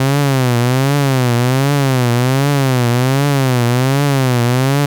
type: tone with vibrato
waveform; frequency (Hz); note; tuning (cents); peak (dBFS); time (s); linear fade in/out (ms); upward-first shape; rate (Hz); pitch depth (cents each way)
sawtooth; 130.81; C3; 0; -7; 0-4.86; 5; triangle; 1.3; 180
effects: none